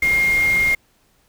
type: tone in noise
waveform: sine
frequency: 2128 Hz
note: C7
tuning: 29 cents sharp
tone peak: -14 dBFS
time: 0.02-0.75 s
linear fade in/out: 5 ms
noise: pink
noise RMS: -30 dBFS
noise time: 0.02-0.75 s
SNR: +13 dB
effects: pink hiss -60 dBFS RMS until 1.28 s